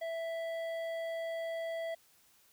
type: tone with hard clipping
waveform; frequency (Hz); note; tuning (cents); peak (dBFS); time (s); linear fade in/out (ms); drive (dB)
triangle; 660; E5; +2; -37; 0.01-1.95; 10; 13
effects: white hiss -66 dBFS RMS until 2.52 s